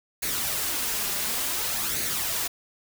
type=noise with flanger; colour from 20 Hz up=white; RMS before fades=-28 dBFS; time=0.22-2.48 s; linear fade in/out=10 ms; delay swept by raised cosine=0.46 to 4.96 ms; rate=0.56 Hz; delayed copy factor=+0.5; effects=none